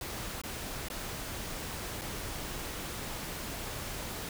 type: noise with dropouts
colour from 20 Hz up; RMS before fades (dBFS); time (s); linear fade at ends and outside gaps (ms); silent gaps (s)
pink; -39; 0.01-4.29; 2; 0.416-0.436 / 0.885-0.9 / 2.013-2.017
effects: none